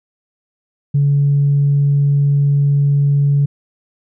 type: tone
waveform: sine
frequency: 142.2 Hz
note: C#3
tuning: 45 cents sharp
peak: -9 dBFS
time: 0.94-3.46 s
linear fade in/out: 10 ms
effects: tanh soft clip ceiling -6 dBFS